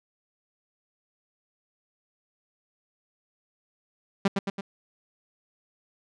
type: tone with echo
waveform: sawtooth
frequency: 197.1 Hz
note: G3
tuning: 10 cents sharp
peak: -15 dBFS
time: 4.25-4.28 s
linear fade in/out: 5 ms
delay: 110 ms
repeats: 3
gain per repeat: -4 dB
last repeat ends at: 4.61 s
effects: low-pass 5000 Hz 12 dB/octave